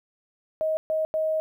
sine tone bursts at uneven times, 630 Hz, D#5, 21 cents sharp, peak -22 dBFS, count 3, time 0.61-0.77 / 0.9-1.05 / 1.14-1.4 s, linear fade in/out 0 ms, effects 10-bit

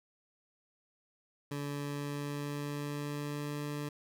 20% pulse tone with pitch glide, 143.6 to 146.62 Hz, D3 to D3, -39 to -3 cents, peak -31 dBFS, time 1.51-3.89 s, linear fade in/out 5 ms, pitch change +36 cents, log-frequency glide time 1.72-3.6 s, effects none

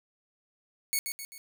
5% pulse tone with echo, 2217 Hz, C#7, in tune, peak -16 dBFS, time 0.93-0.99 s, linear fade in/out 0 ms, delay 130 ms, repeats 3, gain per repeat -6 dB, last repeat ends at 1.38 s, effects none

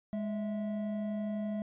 triangle tone pair together, 207.7 / 655 Hz, G#3 / E5, 0 / -11 cents, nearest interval octave + minor sixth, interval 1989 cents, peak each -31 / -39 dBFS, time 0.13-1.62 s, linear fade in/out 0 ms, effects resampled to 8000 Hz

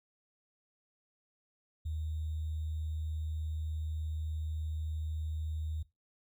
sine tone with sample-and-hold, 78.3 Hz, D#2, 11 cents sharp, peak -34 dBFS, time 1.85-5.83 s, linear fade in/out 10 ms, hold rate 3675 Hz, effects noise-tail reverb RT60 0.2 s tail -17 dB re dry

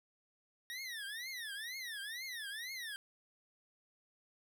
25% pulse tone with vibrato, 1849 Hz, A#6, 15 cents flat, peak -38 dBFS, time 0.7-2.96 s, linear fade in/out 0 ms, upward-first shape triangle, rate 2.1 Hz, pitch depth 290 cents each way, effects none

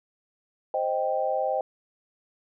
sine chord, C minor, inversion none, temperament equal, 523.3 / 622.3 / 784 Hz, C5 / Eb5 / G5, 0 / 0 / 0 cents, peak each -28 dBFS, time 0.74-1.61 s, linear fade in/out 2 ms, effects none

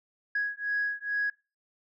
sine beating tone pair, 1661.2 / 1663.5 Hz, G#6 / G#6, 0 / +2 cents, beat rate 2.3 Hz, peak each -30 dBFS, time 0.35-1.3 s, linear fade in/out 5 ms, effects noise-tail reverb RT60 0.3 s tail -23 dB re dry + tanh soft clip ceiling -21 dBFS

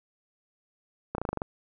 slowing click train, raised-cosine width 1 ms, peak -16 dBFS, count 8, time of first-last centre 1.15-1.419 s, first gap 32 ms, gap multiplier 1.06, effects none

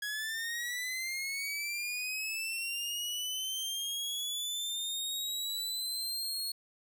sawtooth linear sweep, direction up, 1661.2 to 4331 Hz, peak -31 dBFS, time 0.02-6.52 s, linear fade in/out 5 ms, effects none

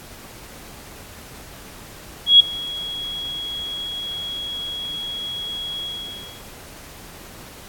sine tone with ADSR envelope, 3322 Hz, G#7, in tune, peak -4 dBFS, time 2.26-6.44 s, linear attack 140 ms, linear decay 7 ms, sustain -22 dB, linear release 610 ms, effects pink hiss -41 dBFS RMS until 7.68 s + AAC 64 kbps

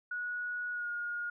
sine tone with pitch glide, 1460 to 1430 Hz, F#6 to F6, -24 to +41 cents, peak -34 dBFS, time 0.11-1.3 s, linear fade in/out 5 ms, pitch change -35 cents, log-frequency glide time 0.72-0.89 s, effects none

